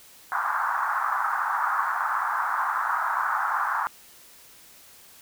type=band-pass noise; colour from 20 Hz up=white; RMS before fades=-26 dBFS; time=0.32-3.87 s; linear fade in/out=0 ms; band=830 to 1500 Hz; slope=48 dB/octave; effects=white hiss -51 dBFS RMS until 5.21 s